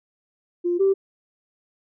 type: tone pair in turn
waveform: sine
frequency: 350 / 389.1 Hz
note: F4 / G4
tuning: +4 / -13 cents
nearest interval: major second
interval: 183 cents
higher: second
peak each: -19 / -14 dBFS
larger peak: second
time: 0.64-0.79 / 0.79-0.94 s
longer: neither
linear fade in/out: 20 ms
effects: tanh soft clip ceiling -10 dBFS